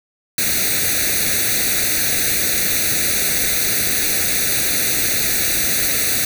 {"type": "noise with comb filter", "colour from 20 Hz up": "white", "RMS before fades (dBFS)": -18, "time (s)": [0.38, 6.25], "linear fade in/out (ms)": 2, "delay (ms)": 0.48, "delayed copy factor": 0.95, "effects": []}